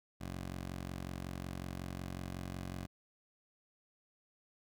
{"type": "ring-modulated tone", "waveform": "20% pulse", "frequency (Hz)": 90.9, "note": "F#2", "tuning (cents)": -30, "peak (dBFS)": -33, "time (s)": [0.2, 2.87], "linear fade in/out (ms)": 20, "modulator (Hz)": 22.7, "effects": []}